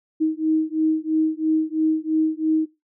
sine beating tone pair, 313.7 / 316.7 Hz, D#4 / D#4, +14 / +31 cents, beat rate 3 Hz, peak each -21 dBFS, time 0.2-2.66 s, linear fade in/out 20 ms, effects noise-tail reverb RT60 0.2 s tail -17 dB re dry

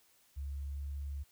sine tone with pitch glide, 69.9 to 70.59 Hz, C#2 to C#2, +15 to +32 cents, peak -37 dBFS, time 0.36-1.24 s, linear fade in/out 20 ms, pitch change +17 cents, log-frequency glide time 0.47-0.86 s, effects white hiss -68 dBFS RMS until 1.31 s

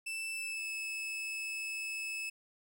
40% pulse tone with pitch glide, 2650 to 2606 Hz, E7 to E7, +9 to -20 cents, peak -36 dBFS, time 0.06-2.3 s, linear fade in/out 10 ms, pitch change -29 cents, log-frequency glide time 0.32-0.72 s, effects none

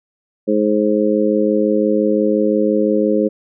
harmonic tone, 105.8 Hz, G#2, 33 cents sharp, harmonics 2 / 3 / 4 / 5, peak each -18 / -18 / -18 / -18 dBFS, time 0.47-3.29 s, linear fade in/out 20 ms, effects none

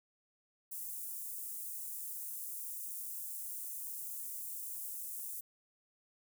white high-pass noise, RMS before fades -43 dBFS, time 0.71-5.41 s, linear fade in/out 10 ms, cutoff 8300 Hz, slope 24 dB/octave, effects none

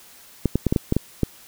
clicks, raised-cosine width 3 ms, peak -5 dBFS, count 8, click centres 0.457 / 0.556 / 0.667 / 0.725 / 0.762 / 0.924 / 0.966 / 1.233 s, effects white hiss -48 dBFS RMS until 1.47 s

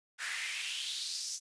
pink noise with high-pass filter sweep, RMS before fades -38 dBFS, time 0.18-1.4 s, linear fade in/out 50 ms, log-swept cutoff 1600 to 6100 Hz, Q 3.8, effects resampled to 22050 Hz

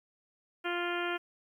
harmonic tone, 349.2 Hz, F4, in tune, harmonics 1 / 2 / 3 / 4 / 5 / 6 / 7 / 8 / 9, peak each -35 / -39 / -42 / -37 / -41 / -45 / -42 / -44 / -45 dBFS, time 0.64-1.18 s, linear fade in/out 20 ms, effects 11-bit

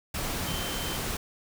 sine tone in noise, 3097 Hz, G7, 22 cents flat, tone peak -38 dBFS, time 0.47-0.97 s, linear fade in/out 5 ms, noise pink, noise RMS -32 dBFS, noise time 0.14-1.17 s, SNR -9 dB, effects none

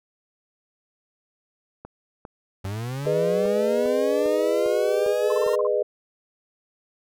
click train, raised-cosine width 1 ms, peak -24 dBFS, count 10, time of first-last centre 1.85-5.464 s, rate 2.49 Hz
40% pulse linear sweep, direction up, 92.9 to 464 Hz, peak -27 dBFS, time 2.64-5.56 s, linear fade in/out 10 ms
sine chord, G# minor, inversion none, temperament equal with one note detuned, 415.3 / 493.9 / 610.2 Hz, G#4 / B4 / D#5, 0 / 0 / -34 cents, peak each -24 dBFS, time 3.06-5.83 s, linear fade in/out 10 ms
sine tone bursts, 1046.5 Hz, C6, in tune, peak -27 dBFS, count 7, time 5.3-5.669 s, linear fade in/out 2 ms, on 21 ms, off 37 ms
effects none

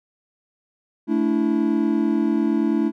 triangle chord, A suspended fourth, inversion none, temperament equal with one note detuned, 220 / 289.1 / 329.6 Hz, A3 / D4 / E4, 0 / -27 / 0 cents, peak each -20 dBFS, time 1.07-2.92 s, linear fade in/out 50 ms, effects none

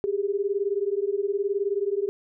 sine beating tone pair, 392 / 411 Hz, G4 / G#4, 0 / -18 cents, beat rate 19 Hz, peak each -26 dBFS, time 0.04-2.09 s, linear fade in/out 0 ms, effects none

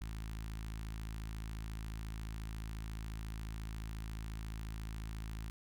sawtooth tone with notch filter, 54.2 Hz, A1, 25 cents flat, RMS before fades -43 dBFS, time 0.01-5.5 s, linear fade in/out 0 ms, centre 510 Hz, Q 0.52, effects none

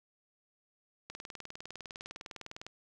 click train, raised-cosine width 0.2 ms, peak -26 dBFS, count 32, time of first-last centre 1.1-2.666 s, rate 19.8 Hz, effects none

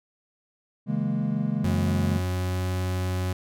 triangle chord, A# half-diminished seventh, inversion first, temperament equal with one note detuned, 138.59 / 162.36 / 207.7 / 233.1 Hz, C#3 / E3 / G#3 / A#3, 0 / -26 / 0 / 0 cents, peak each -28 / -28 / -25 / -29 dBFS, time 0.86-2.21 s, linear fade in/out 50 ms
40% pulse tone with pitch glide, 90.5 to 91.92 Hz, F#2 to F#2, -38 to -11 cents, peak -24 dBFS, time 1.64-3.33 s, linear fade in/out 5 ms, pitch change +27 cents, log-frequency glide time 1.79-2.72 s
effects none

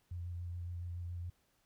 sine tone with vibrato, 87.31 Hz, F2, in tune, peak -39 dBFS, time 0.11-1.3 s, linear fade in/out 5 ms, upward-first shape square, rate 7.1 Hz, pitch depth 15 cents each way, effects pink hiss -75 dBFS RMS until 1.65 s

